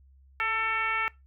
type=tone with frequency modulation; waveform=sine; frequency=1788 Hz; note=A6; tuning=27 cents sharp; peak=-25 dBFS; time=0.4-1.08 s; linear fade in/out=0 ms; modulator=451 Hz; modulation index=1.7; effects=noise-tail reverb RT60 0.2 s tail -21 dB re dry + added 67 Hz sine -54 dBFS peak until 1.26 s